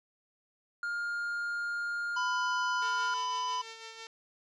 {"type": "tone", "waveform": "triangle", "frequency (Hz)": 1411, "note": "F6", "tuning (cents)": 17, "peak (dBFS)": -30, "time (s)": [0.83, 3.14], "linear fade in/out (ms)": 2}
{"type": "harmonic tone", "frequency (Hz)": 999, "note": "B5", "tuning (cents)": 20, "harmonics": [1, 3, 5, 6], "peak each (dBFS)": [-31, -41, -45, -47], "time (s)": [2.16, 3.62], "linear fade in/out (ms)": 10}
{"type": "tone with tremolo", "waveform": "5% pulse", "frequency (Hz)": 450.5, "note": "A4", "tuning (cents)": 41, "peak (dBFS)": -31, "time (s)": [2.82, 4.07], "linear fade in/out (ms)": 2, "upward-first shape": "sine", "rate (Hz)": 6, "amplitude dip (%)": 45}
{"effects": ["resampled to 22050 Hz"]}